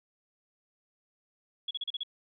sine tone bursts, 3357 Hz, G#7, 18 cents sharp, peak -31 dBFS, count 6, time 1.68-2.034 s, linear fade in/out 5 ms, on 29 ms, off 36 ms, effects none

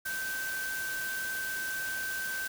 sine tone in noise, 1549 Hz, G6, 21 cents flat, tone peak -33 dBFS, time 0.05-2.48 s, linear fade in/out 10 ms, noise white, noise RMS -40 dBFS, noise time 0.05-2.48 s, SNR +4 dB, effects none

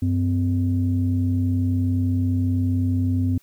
sine tone pair together, 95.85 / 255.9 Hz, G2 / C4, -38 / -38 cents, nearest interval octave + perfect fourth, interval 1700 cents, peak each -19 / -22 dBFS, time 0.02-3.38 s, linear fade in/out 5 ms, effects tanh soft clip ceiling -11 dBFS + white hiss -59 dBFS RMS until 3.42 s

